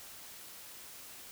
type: silence
effects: white hiss -50 dBFS RMS until 1.31 s